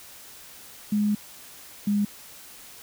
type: tone pair in turn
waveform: sine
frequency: 208.5 / 204.9 Hz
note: G#3 / G#3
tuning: +7 / -23 cents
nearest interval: unison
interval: 30 cents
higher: first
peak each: -20 dBFS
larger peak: neither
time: 0.92-1.15 / 1.87-2.05 s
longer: first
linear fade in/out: 5 ms
effects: white hiss -46 dBFS RMS until 2.82 s